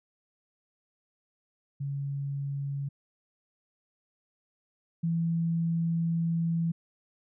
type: tone pair in turn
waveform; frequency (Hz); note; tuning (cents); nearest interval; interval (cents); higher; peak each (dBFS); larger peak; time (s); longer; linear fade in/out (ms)
sine; 140 / 166.49; C#3 / E3; +18 / +18; minor third; 300; second; -30 / -25; second; 1.8-2.89 / 5.03-6.72; second; 10
effects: none